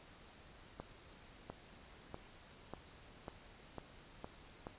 accelerating click train, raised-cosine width 1 ms, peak -30 dBFS, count 8, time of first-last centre 0.8-4.669 s, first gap 700 ms, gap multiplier 0.92, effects pink hiss -59 dBFS RMS until 4.78 s + resampled to 8000 Hz

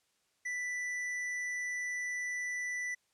triangle tone with tanh clipping, 1978 Hz, B6, 2 cents sharp, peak -36 dBFS, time 0.45-2.95 s, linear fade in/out 10 ms, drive 15 dB, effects white hiss -75 dBFS RMS until 3.13 s + low-pass 9000 Hz 12 dB/octave

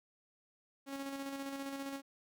sawtooth tone with tremolo, 275.1 Hz, C#4, 13 cents flat, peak -35 dBFS, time 0.86-2.02 s, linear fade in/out 50 ms, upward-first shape square, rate 15 Hz, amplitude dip 35%, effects none

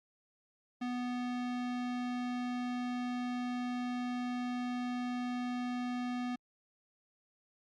square tone, 246.7 Hz, B3, 2 cents flat, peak -35 dBFS, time 0.81-6.36 s, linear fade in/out 10 ms, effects low-pass 4000 Hz 12 dB/octave + Opus 48 kbps

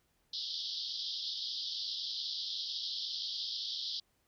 white band-pass noise, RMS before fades -39 dBFS, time 0.33-4 s, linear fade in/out 5 ms, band 3200 to 5200 Hz, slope 96 dB/octave, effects pink hiss -75 dBFS RMS until 4.27 s

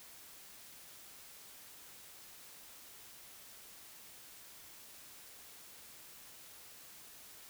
silence, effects white hiss -55 dBFS RMS until 7.49 s

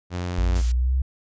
sawtooth tone, 89 Hz, F2, 33 cents sharp, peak -22 dBFS, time 0.1-0.63 s, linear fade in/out 50 ms
sine linear sweep, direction up, 54.3 to 66.2 Hz, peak -18 dBFS, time 0.38-1.02 s, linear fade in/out 5 ms
blue noise, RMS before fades -33 dBFS, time 0.55-0.72 s, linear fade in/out 5 ms
effects resampled to 16000 Hz

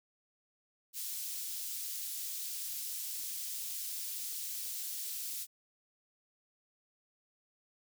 white high-pass noise, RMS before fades -40 dBFS, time 0.93-5.47 s, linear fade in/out 50 ms, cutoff 4300 Hz, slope 12 dB/octave, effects none

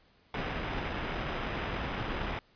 pink noise with sample-and-hold, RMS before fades -35 dBFS, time 0.34-2.39 s, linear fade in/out 2 ms, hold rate 4410 Hz, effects pink hiss -65 dBFS RMS until 2.55 s + resampled to 11025 Hz

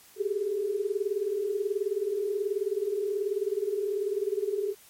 sine tone cluster, 387.3 / 406 / 425.9 Hz, G4 / G#4 / G#4, -21 / -39 / +44 cents, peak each -31 dBFS, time 0.16-4.75 s, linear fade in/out 50 ms, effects white hiss -55 dBFS RMS until 4.89 s + MP3 64 kbps

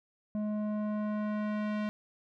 square tone with low-pass filter sweep, 211.1 Hz, G#3, 29 cents sharp, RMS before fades -33 dBFS, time 0.35-1.89 s, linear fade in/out 0 ms, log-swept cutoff 570 to 2800 Hz, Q 0.9, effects none

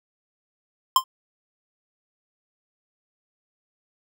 square tone with exponential decay, 1046.5 Hz, C6, in tune, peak -10 dBFS, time 0.96-1.04 s, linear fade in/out 2 ms, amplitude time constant 17 ms, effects none

